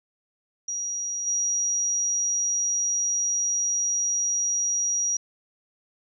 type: tone with level steps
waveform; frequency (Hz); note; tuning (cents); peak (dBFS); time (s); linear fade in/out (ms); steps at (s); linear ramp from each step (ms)
sine; 5750; F8; +50; -27 / -22; 0.68-5.17; 5; 1.26; 20
effects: none